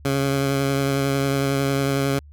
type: tone with vibrato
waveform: 15% pulse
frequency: 137.9 Hz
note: C#3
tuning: 9 cents flat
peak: -13 dBFS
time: 0.05-2.19 s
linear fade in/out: 2 ms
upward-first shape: triangle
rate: 11 Hz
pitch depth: 20 cents each way
effects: added 73 Hz sine -42 dBFS peak until 2.32 s